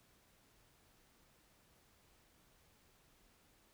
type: silence
effects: pink hiss -70 dBFS RMS until 3.73 s